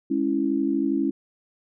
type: chord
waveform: sine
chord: C# minor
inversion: second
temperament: equal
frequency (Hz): 207.7 / 277.2 / 329.6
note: G#3 / C#4 / E4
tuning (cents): 0 / 0 / 0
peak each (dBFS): -29 / -23 / -25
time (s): 0.1-1.11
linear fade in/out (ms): 10
effects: none